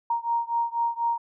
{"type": "beating tone pair", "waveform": "sine", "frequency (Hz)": [932.3, 936.4], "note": ["A#5", "A#5"], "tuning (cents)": [0, 8], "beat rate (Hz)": 4.1, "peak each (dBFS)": [-26, -27], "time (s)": [0.1, 1.18], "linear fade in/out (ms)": 5, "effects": []}